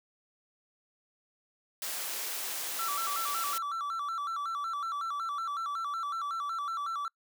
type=noise; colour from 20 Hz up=white; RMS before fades=-36 dBFS; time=1.82-3.58 s; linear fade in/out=2 ms
type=tone with vibrato; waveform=triangle; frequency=1244.5 Hz; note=D#6; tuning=in tune; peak=-30 dBFS; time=2.79-7.08 s; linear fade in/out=2 ms; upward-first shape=square; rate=5.4 Hz; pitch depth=130 cents each way
effects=noise-tail reverb RT60 0.1 s tail -25 dB re dry + high-pass 400 Hz 12 dB/octave